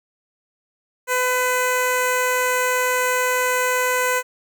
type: tone with notch filter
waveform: 10% pulse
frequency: 503 Hz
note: B4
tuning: 32 cents sharp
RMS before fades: -20 dBFS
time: 1.07-4.23 s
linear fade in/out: 50 ms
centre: 3400 Hz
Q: 1.5
effects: none